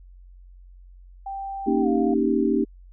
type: tone with pitch glide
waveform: sine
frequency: 784 to 706.6 Hz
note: G5 to F5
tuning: 0 to +20 cents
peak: -29 dBFS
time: 1.26-2.14 s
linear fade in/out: 5 ms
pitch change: -180 cents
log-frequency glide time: 1.81-1.88 s
type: chord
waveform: sine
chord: Eb dominant seventh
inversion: second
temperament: equal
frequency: 233.1 / 277.2 / 311.1 / 392 Hz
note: Bb3 / Db4 / Eb4 / G4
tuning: 0 / 0 / 0 / 0 cents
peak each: -24 dBFS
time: 1.66-2.65 s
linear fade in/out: 20 ms
effects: added 45 Hz sine -44 dBFS peak until 2.92 s